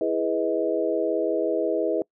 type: chord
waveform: sine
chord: E major seventh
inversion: none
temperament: equal with one note detuned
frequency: 329.6 / 415.3 / 493.9 / 631.7 Hz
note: E4 / G#4 / B4 / D#5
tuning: 0 / 0 / 0 / +26 cents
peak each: -27 dBFS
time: 0.01-2.02 s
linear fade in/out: 2 ms
effects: noise-tail reverb RT60 0.1 s tail -25 dB re dry